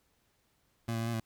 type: tone with pitch steps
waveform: 25% pulse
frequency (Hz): 115.5 / 113.7 / 114.5 / 116.8 / 112.4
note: A#2 / A#2 / A#2 / A#2 / A2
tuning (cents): -16 / -43 / -31 / +4 / +37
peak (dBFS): -28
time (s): 0.88-1.2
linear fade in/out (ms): 5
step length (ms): 64
effects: pink hiss -73 dBFS RMS until 1.25 s